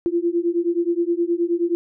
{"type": "beating tone pair", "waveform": "sine", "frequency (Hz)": [338.6, 348.1], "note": ["E4", "F4"], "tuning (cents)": [46, -6], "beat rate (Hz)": 9.5, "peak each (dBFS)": -21, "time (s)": [0.06, 1.75], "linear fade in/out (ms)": 0, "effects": []}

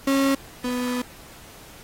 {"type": "tone pair in turn", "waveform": "35% pulse", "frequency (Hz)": [273.3, 247.9], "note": ["C#4", "B3"], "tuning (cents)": [-24, 7], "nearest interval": "major second", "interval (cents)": 169, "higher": "first", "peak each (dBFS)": [-16, -22], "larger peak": "first", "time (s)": [[0.07, 0.35], [0.64, 1.02]], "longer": "second", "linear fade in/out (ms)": 5, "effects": ["pink hiss -46 dBFS RMS until 1.83 s", "AAC 48 kbps"]}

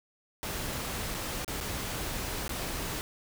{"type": "noise with dropouts", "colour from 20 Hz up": "pink", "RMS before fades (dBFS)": -35, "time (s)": [0.43, 3.01], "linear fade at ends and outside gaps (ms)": 0, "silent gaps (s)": [[1.143, 1.147], [1.446, 1.479], [1.604, 1.61], [2.479, 2.493]], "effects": []}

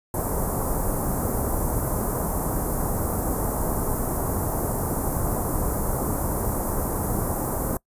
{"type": "band-stop noise", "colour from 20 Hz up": "pink", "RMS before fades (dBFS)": -25, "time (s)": [0.14, 7.77], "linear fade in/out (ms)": 2, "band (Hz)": [1100, 9400], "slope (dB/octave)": 24, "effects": ["noise-tail reverb RT60 0.1 s tail -24 dB re dry", "resampled to 32000 Hz"]}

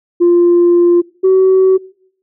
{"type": "tone pair in turn", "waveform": "sine", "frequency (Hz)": [347.9, 377.7], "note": ["F4", "F#4"], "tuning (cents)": [-7, 36], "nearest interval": "minor second", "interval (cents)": 143, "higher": "second", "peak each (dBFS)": -4, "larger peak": "neither", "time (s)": [[0.2, 1.02], [1.23, 1.78]], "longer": "first", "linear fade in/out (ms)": 20, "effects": ["noise-tail reverb RT60 0.7 s tail -25 dB re dry", "tanh soft clip ceiling -3 dBFS"]}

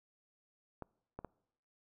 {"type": "clicks", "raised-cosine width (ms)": 1, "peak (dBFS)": -29, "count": 3, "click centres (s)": [0.823, 1.19, 1.247], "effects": ["noise-tail reverb RT60 0.8 s tail -25 dB re dry"]}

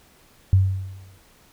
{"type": "tone with exponential decay", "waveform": "sine", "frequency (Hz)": 95.2, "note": "F#2", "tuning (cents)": 50, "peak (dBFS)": -10, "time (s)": [0.53, 1.18], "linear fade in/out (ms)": 0, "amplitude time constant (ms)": 140, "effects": ["pink hiss -55 dBFS RMS until 1.52 s"]}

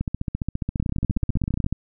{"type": "two click trains", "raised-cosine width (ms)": 5, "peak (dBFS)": [-12, -11], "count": [25, 16], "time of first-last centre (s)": [[0.01, 1.643], [0.8, 1.726]], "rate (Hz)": [14.7, 16.2], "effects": []}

